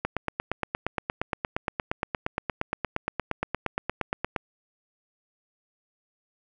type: click train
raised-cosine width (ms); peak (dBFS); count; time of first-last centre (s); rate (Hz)
0.5; -11; 38; 0.05-4.362; 8.58
effects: none